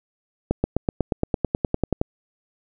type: accelerating click train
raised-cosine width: 2 ms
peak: -6 dBFS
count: 15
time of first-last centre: 0.51-2.014 s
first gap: 130 ms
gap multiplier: 0.97
effects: none